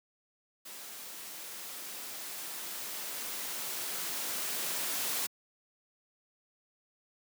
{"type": "noise with level ramp", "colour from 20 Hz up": "white", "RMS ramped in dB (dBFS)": [-46, -33], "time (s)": [0.65, 5.27], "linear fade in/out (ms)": 10, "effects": ["high-pass 200 Hz 12 dB/octave"]}